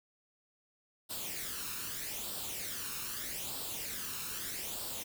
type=noise with flanger; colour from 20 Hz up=white; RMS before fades=-40 dBFS; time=1.09-5.04 s; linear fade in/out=20 ms; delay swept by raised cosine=0.23 to 0.76 ms; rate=0.8 Hz; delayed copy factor=+0.6; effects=none